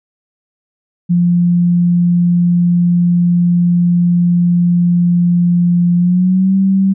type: tone with pitch glide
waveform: sine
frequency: 174.61 to 192.63 Hz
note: F3 to G3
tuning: 0 to -30 cents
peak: -8 dBFS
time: 1.09-6.94 s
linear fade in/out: 20 ms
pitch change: +170 cents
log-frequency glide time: 5.97-6.55 s
effects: none